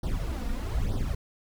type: noise with flanger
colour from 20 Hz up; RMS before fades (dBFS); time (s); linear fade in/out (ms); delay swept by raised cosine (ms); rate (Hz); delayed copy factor
brown; -29; 0.03-1.15; 5; 0.2 to 4.3; 1.1; +0.9
effects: none